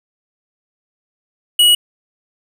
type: tone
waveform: square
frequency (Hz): 2914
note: F#7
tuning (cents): -27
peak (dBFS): -8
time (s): 1.59-1.75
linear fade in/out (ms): 5
effects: 8-bit